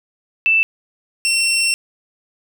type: tone pair in turn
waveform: sine / 20% pulse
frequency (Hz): 2651 / 2715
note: E7 / F7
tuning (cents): +9 / -50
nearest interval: unison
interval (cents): 41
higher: second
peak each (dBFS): -11 / -10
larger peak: second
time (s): 0.46-0.63 / 1.25-1.74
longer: second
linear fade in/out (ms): 0
effects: none